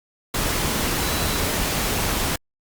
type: tone in noise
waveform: sine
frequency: 3992 Hz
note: B7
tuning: 18 cents sharp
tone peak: -34 dBFS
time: 1.02-1.39 s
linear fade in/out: 5 ms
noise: pink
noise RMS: -23 dBFS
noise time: 0.34-2.36 s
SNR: -14 dB
effects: Opus 48 kbps